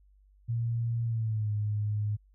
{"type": "tone with pitch glide", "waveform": "sine", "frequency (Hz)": [116.54, 105.03], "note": ["A#2", "G#2"], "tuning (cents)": [0, 20], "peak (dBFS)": -27, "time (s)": [0.48, 2.17], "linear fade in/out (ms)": 20, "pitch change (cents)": -180, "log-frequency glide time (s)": [1.04, 1.51], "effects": ["added 49 Hz sine -58 dBFS peak until 2.34 s"]}